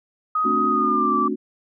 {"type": "tone with pitch glide", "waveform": "sine", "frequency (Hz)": [1254, 1163.3], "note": ["D#6", "D6"], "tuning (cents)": [13, -17], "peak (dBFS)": -18, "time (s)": [0.35, 1.28], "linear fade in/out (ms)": 5, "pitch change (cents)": -130, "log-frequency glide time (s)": [0.68, 1.16]}
{"type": "chord", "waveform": "sine", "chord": "D dominant seventh", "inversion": "second", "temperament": "just", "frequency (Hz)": [220.2, 264.3, 293.7, 367.1], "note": ["A3", "C4", "D4", "F#4"], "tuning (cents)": [2, 18, 0, -14], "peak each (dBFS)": -27, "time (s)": [0.44, 1.36], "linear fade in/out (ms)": 20}
{"effects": []}